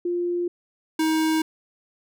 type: tone pair in turn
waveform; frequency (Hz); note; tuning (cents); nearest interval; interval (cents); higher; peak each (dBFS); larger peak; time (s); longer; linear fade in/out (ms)
sine / square; 350.1 / 316.6; F4 / D#4; +4 / +30; major second; 174; first; -22 / -20; second; 0.05-0.48 / 0.99-1.42; neither; 5
effects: none